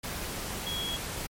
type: tone in noise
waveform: sine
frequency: 3322 Hz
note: G#7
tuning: in tune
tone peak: -32 dBFS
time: 0.66-0.97 s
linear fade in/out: 10 ms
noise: pink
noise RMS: -36 dBFS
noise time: 0.03-1.27 s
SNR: +1 dB
effects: MP3 64 kbps